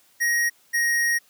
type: tone pair in turn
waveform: square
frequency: 1884 / 1876.4 Hz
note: A#6 / A#6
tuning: +18 / +11 cents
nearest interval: unison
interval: 7 cents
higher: first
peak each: -20 dBFS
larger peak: neither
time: 0.2-0.5 / 0.73-1.19 s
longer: second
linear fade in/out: 20 ms
effects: white hiss -59 dBFS RMS until 1.29 s + high-pass 100 Hz 12 dB/octave